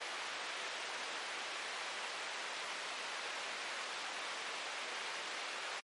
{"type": "band-pass noise", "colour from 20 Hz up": "white", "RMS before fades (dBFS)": -43, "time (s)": [0, 5.81], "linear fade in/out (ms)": 20, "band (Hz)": [510, 2900], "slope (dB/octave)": 12, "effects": ["MP3 48 kbps"]}